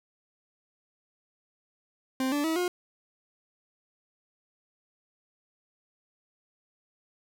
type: tone with pitch steps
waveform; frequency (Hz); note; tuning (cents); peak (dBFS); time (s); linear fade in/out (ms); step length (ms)
40% pulse; 261.6 / 290.3 / 322.1 / 357.4; C4 / D4 / E4 / F4; 0 / -20 / -40 / +40; -25; 2.2-2.68; 2; 120
effects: none